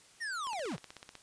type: linear sweep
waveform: square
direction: down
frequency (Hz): 1905 to 99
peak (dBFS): -36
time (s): 0.2-0.77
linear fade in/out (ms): 20
type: click train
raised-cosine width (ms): 0.2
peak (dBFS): -29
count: 12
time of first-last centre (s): 0.47-1.153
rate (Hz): 16.1
effects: white hiss -60 dBFS RMS until 1.22 s + resampled to 22050 Hz